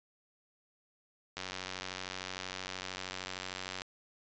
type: click train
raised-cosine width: 0.2 ms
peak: -21 dBFS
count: 229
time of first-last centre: 1.37-3.819 s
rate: 93.1 Hz
effects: resampled to 16000 Hz